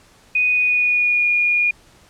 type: tone with pitch glide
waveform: sine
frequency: 2487 to 2434 Hz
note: D#7 to D#7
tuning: -1 to -39 cents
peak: -14 dBFS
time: 0.35-1.71 s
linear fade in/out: 5 ms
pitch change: -38 cents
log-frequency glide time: 0.46-1.29 s
effects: pink hiss -51 dBFS RMS until 2.09 s + low-pass 10000 Hz 12 dB/octave